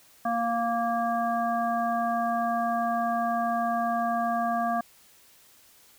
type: harmonic tone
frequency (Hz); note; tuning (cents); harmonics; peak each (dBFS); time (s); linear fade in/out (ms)
233.1; A#3; 0; 1 / 3 / 5 / 7; -31 / -26 / -31 / -37; 0.25-4.81; 5
effects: white hiss -57 dBFS RMS until 5.98 s